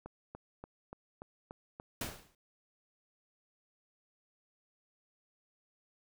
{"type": "click train", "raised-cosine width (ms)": 1, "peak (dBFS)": -31, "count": 8, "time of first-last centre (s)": [0.06, 2.089], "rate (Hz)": 3.45}
{"type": "noise with exponential decay", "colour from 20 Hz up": "pink", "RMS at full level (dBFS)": -35, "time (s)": [2.01, 2.35], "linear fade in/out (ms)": 2, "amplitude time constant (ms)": 72}
{"effects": []}